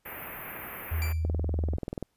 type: band-stop noise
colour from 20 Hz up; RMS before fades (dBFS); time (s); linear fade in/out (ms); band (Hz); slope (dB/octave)
white; -36; 0.05-1.13; 10; 2500 to 13000; 48
type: tone with pitch glide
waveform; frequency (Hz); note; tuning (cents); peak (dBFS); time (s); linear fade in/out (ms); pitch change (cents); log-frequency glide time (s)
sine; 80.1 to 77.42; E2 to D#2; -49 to -8; -26; 0.91-1.77; 10; -59; 1.5-1.65
type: tone with exponential decay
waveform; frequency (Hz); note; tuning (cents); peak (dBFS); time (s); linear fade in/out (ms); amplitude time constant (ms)
sawtooth; 2349; D7; 0; -29; 1.02-1.3; 0; 60
type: click train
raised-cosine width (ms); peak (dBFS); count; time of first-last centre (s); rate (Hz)
2; -20; 17; 1.25-2.027; 20.6
effects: pink hiss -74 dBFS RMS until 2.16 s + resampled to 32000 Hz